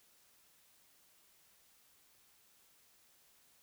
silence, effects white hiss -68 dBFS RMS until 3.62 s

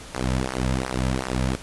sawtooth tone with flanger, 64.2 Hz, C2, 32 cents flat, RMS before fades -25 dBFS, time 0.14-1.56 s, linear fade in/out 5 ms, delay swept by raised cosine 0.27 to 2.77 ms, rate 2.7 Hz, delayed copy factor -1, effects pink hiss -41 dBFS RMS until 1.62 s + resampled to 24000 Hz

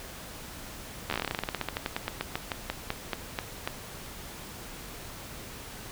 slowing click train, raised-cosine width 0.3 ms, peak -13 dBFS, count 30, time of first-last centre 1.1-3.675 s, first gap 12 ms, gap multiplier 1.12, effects pink hiss -43 dBFS RMS until 5.91 s

